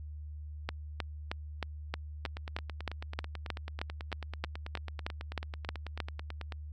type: two click trains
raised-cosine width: 0.3 ms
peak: -17 / -24 dBFS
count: 18 / 40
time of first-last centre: 0.69-6.002 / 2.26-6.522 s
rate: 3.2 / 9.15 Hz
effects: added 75 Hz sine -40 dBFS peak until 6.72 s + MP3 96 kbps